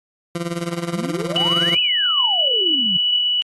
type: tone with tremolo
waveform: 20% pulse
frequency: 170.8 Hz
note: F3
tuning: 38 cents flat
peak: -15 dBFS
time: 0.35-1.75 s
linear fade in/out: 2 ms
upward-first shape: sine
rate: 19 Hz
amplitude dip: 75%
type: exponential two-way sweep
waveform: sine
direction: up then down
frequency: 170.8 to 2731 to 170.8 Hz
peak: -25 dBFS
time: 0.93-2.97 s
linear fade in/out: 5 ms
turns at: 1.8 s
type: tone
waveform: sine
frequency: 2949 Hz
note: F#7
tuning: 6 cents flat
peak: -16 dBFS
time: 1.36-3.42 s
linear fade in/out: 0 ms
effects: AAC 32 kbps